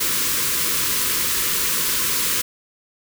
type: band-stop noise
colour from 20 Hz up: white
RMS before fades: -21 dBFS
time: 0-2.42 s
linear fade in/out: 10 ms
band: 540 to 950 Hz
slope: 96 dB/octave
effects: none